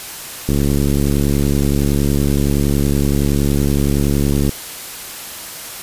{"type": "click train", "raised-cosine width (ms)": 3, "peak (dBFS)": -4, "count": 284, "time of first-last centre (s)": [0.49, 4.493], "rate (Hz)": 70.7, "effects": ["white hiss -30 dBFS RMS until 5.82 s", "resampled to 32000 Hz"]}